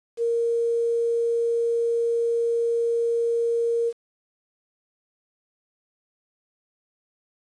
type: tone with quantisation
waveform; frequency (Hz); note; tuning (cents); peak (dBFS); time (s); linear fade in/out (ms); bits
sine; 466.2; A#4; 0; -20; 0.17-3.93; 50; 8
effects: resampled to 22050 Hz